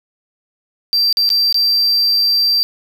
triangle tone with dropouts, 4699 Hz, D8, in tune, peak -10 dBFS, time 0.93-2.63 s, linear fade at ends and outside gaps 0 ms, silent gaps 1.127-1.171 / 1.291-1.302 / 1.526-1.544 s, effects 7-bit

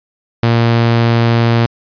sawtooth tone, 116.54 Hz, A#2, in tune, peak -5 dBFS, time 0.43-1.66 s, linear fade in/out 0 ms, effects resampled to 11025 Hz

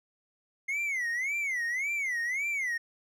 triangle tone with vibrato, 2093 Hz, C7, in tune, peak -27 dBFS, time 0.68-2.78 s, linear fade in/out 10 ms, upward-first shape sine, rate 1.8 Hz, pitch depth 210 cents each way, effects none

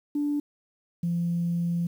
sine tone pair in turn, 291.7 / 171.35 Hz, D4 / F3, -12 / -33 cents, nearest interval major sixth, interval 921 cents, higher first, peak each -23 dBFS, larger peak neither, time 0.15-0.4 / 1.03-1.87 s, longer second, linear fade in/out 5 ms, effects tanh soft clip ceiling -19 dBFS + 9-bit

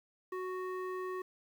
square tone with low-pass filter, 370 Hz, F#4, in tune, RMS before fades -39 dBFS, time 0.32-1.22 s, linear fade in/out 5 ms, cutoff 1500 Hz, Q 2.3, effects 10-bit

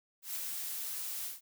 blue noise with ADSR envelope, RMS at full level -37 dBFS, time 0.22-1.41 s, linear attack 130 ms, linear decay 36 ms, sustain -2 dB, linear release 150 ms, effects none

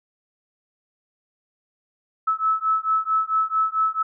sine beating tone pair, 1300 / 1304.5 Hz, E6 / E6, -24 / -18 cents, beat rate 4.5 Hz, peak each -22 dBFS, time 2.27-4.03 s, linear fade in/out 10 ms, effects none

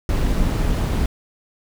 brown noise with amplitude modulation, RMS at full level -17 dBFS, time 0.09-1.06 s, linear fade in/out 2 ms, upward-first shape sine, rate 203 Hz, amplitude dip 45%, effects none

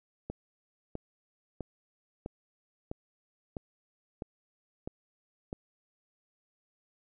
click train, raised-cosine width 2 ms, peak -23 dBFS, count 9, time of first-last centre 0.3-5.529 s, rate 1.53 Hz, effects none

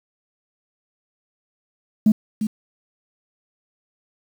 sine tone with echo, 214.9 Hz, A3, 41 cents flat, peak -9 dBFS, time 2.06-2.12 s, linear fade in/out 5 ms, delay 350 ms, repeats 1, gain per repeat -10 dB, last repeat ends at 2.47 s, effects tanh soft clip ceiling -7 dBFS + 7-bit

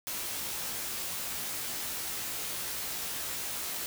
white noise with comb filter, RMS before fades -36 dBFS, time 0.07-3.86 s, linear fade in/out 0 ms, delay 17 ms, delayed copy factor +0.7, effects none

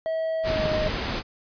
triangle tone with pitch glide, 645 to 621.2 Hz, E5 to D#5, -38 to -3 cents, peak -22 dBFS, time 0.06-0.88 s, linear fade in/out 0 ms, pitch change -65 cents, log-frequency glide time 0.43-0.67 s
pink noise, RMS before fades -28 dBFS, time 0.43-1.23 s, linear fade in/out 50 ms
clicks, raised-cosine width 3 ms, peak -18 dBFS, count 8, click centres 0.503 / 0.56 / 0.6 / 0.656 / 0.717 / 0.781 / 0.819 / 0.862 s
effects resampled to 11025 Hz

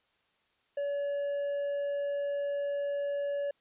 triangle tone, 569 Hz, C#5, 45 cents sharp, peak -28 dBFS, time 0.77-3.51 s, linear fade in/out 5 ms, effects white hiss -72 dBFS RMS until 3.6 s + resampled to 8000 Hz

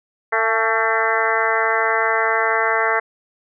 harmonic tone with a mistuned harmonic, 224.6 Hz, A3, 36 cents sharp, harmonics 2 / 3 / 4 / 5 / 6 / 7 / 8 / 9, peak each -24 / -24 / -24 / -24 / -24 / -24 / -24 / -24 dBFS, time 0.32-3 s, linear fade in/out 10 ms, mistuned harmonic 4, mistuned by -41 cents, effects none

